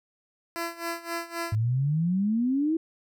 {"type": "tone with tremolo", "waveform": "10% pulse", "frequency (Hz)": 337.4, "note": "E4", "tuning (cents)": 40, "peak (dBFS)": -20, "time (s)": [0.56, 1.55], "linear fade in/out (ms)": 0, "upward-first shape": "sine", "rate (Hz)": 3.8, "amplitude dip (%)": 85}
{"type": "exponential sweep", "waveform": "sine", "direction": "up", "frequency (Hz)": [103.83, 332.1], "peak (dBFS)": -22, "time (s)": [1.52, 2.77], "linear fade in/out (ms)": 5}
{"effects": []}